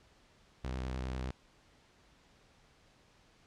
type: tone with vibrato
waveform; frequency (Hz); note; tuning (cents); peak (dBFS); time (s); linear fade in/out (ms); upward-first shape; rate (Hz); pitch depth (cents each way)
sawtooth; 63.9; C2; -40; -32; 0.64-1.31; 5; sine; 9.9; 24
effects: pink hiss -65 dBFS RMS until 3.46 s + low-pass 6000 Hz 12 dB/octave